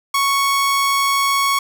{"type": "tone", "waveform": "sawtooth", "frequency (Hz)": 1108.7, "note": "C#6", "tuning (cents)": 0, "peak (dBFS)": -11, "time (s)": [0.14, 1.59], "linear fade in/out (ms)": 5, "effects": []}